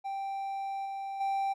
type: tone with level steps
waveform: triangle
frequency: 784 Hz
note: G5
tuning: in tune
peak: -31 / -33 / -26 dBFS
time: 0.04-1.54 s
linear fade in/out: 20 ms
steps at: 0.85 / 1.2 s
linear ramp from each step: 10 ms
effects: none